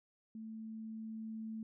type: tone with level ramp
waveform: sine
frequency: 221 Hz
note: A3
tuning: 8 cents sharp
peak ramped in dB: -44 to -40 dBFS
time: 0.35-1.63 s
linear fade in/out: 2 ms
effects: none